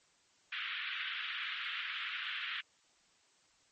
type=band-pass noise; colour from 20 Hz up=white; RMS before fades=-40 dBFS; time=0.52-2.61 s; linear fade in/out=5 ms; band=1300 to 3400 Hz; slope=48 dB/octave; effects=white hiss -69 dBFS RMS until 3.71 s + MP3 32 kbps